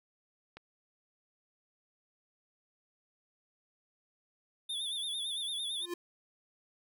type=click; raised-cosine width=0.3 ms; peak=-31 dBFS; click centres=0.57 s
type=tone with vibrato; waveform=square; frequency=3520 Hz; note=A7; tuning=in tune; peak=-35 dBFS; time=4.69-5.86 s; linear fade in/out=10 ms; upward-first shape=sine; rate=8.9 Hz; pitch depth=81 cents each way
type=tone with exponential growth; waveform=square; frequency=349.2 Hz; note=F4; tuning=in tune; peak=-33 dBFS; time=5.77-5.94 s; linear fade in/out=5 ms; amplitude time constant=36 ms
effects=none